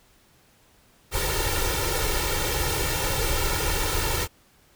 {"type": "noise with comb filter", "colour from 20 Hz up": "pink", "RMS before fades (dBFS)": -25, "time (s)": [1.11, 4.28], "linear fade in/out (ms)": 50, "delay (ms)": 2.2, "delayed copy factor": 1, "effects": ["pink hiss -59 dBFS RMS until 4.75 s"]}